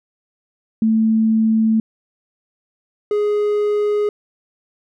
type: tone pair in turn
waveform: sine / triangle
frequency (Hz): 221.4 / 416.3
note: A3 / G#4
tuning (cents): +11 / +4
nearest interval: major seventh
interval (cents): 1093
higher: second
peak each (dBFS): -12 / -13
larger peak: first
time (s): 0.82-1.8 / 3.11-4.09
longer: neither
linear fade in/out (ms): 2
effects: none